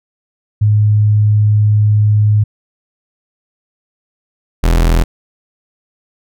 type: tone pair in turn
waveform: sine / 40% pulse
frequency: 105.5 / 41.79 Hz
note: G#2 / E1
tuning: +28 / +24 cents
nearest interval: octave + major third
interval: 1604 cents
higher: first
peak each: -7 dBFS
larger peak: neither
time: 0.61-2.44 / 4.63-5.04 s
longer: first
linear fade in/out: 10 ms
effects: none